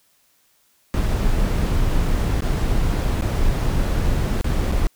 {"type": "noise with dropouts", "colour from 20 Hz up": "brown", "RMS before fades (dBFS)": -19, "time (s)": [0.94, 4.87], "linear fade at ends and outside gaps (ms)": 0, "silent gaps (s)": [[2.407, 2.421], [3.211, 3.221], [4.411, 4.444], [4.717, 4.723]], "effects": ["white hiss -61 dBFS RMS until 4.95 s"]}